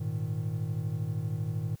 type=chord; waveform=triangle; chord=Ab suspended second; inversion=none; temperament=equal; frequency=103.83 / 116.54 / 155.56 Hz; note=Ab2 / Bb2 / Eb3; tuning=0 / 0 / 0 cents; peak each=-32 dBFS; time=0-1.76 s; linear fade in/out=10 ms; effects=white hiss -62 dBFS RMS until 1.8 s